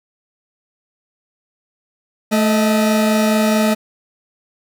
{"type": "tone pair together", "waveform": "40% pulse", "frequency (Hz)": [218.2, 630], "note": ["A3", "D#5"], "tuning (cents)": [-14, 21], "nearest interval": "octave + tritone", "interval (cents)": 1835, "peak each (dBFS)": [-13, -18], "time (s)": [2.31, 3.75], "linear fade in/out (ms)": 20, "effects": []}